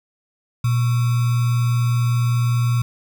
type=tone with sample-and-hold; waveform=sine; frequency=119.8 Hz; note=A#2; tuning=48 cents sharp; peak=-15 dBFS; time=0.64-2.82 s; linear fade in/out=5 ms; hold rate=1225 Hz; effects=none